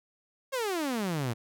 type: exponential sweep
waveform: sawtooth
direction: down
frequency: 554.4 to 110 Hz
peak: -25 dBFS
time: 0.52-1.34 s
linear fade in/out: 20 ms
effects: none